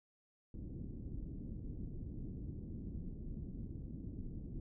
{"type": "low-pass noise", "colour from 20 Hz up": "pink", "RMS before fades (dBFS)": -45, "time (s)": [0.54, 4.6], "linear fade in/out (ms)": 2, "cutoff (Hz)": 300, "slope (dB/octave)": 24, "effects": []}